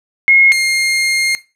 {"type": "tone pair in turn", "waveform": ["sine", "sawtooth"], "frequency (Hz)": [2159, 2126], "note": ["C#7", "C7"], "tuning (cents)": [-46, 27], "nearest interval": "unison", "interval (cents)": 27, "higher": "first", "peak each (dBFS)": [-5, -9], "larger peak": "first", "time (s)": [[0.28, 0.52], [0.52, 1.35]], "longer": "second", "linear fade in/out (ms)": 0, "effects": ["noise-tail reverb RT60 0.3 s tail -18 dB re dry", "low-pass 11000 Hz 12 dB/octave"]}